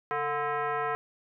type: tone with frequency modulation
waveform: sine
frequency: 138.59 Hz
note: C#3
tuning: in tune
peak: -27 dBFS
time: 0.11-0.95 s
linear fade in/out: 0 ms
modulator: 585 Hz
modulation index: 2.6
effects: none